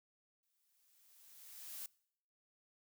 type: noise with exponential growth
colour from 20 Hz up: blue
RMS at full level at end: -45 dBFS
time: 0.43-1.86 s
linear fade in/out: 1 ms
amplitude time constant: 310 ms
effects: noise-tail reverb RT60 0.7 s tail -24 dB re dry